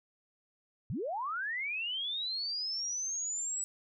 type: linear sweep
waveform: sine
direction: up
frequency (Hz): 87.31 to 7902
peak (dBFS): -33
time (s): 0.9-3.64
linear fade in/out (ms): 0
effects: none